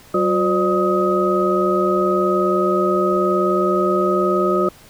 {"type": "tone cluster", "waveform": "sine", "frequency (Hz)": [190.7, 360.3, 518, 597, 1260], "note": ["G3", "F#4", "C5", "D5", "D#6"], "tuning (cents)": [-47, -46, -17, 28, 21], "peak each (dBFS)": [-23, -18, -25, -22, -20], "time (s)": [0.14, 4.69], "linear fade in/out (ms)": 5, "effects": ["pink hiss -46 dBFS RMS until 4.89 s"]}